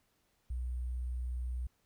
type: tone with sample-and-hold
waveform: sine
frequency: 61.74 Hz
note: B1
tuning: in tune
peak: -34 dBFS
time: 0.5-1.67 s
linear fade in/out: 5 ms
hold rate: 8820 Hz
effects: pink hiss -75 dBFS RMS until 1.85 s